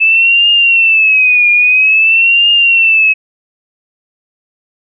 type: tone with vibrato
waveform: sine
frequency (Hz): 2616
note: E7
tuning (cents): -14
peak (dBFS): -5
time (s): 0-3.14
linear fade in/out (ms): 20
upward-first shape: triangle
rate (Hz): 0.5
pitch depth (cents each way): 140
effects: none